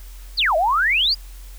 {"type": "exponential two-way sweep", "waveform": "sine", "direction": "down then up", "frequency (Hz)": [5000, 603, 5000], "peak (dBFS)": -15, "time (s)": [0.37, 1.15], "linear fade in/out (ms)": 20, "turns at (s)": 0.56, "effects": ["added 44 Hz sine -35 dBFS peak until 1.58 s", "white hiss -48 dBFS RMS until 1.58 s"]}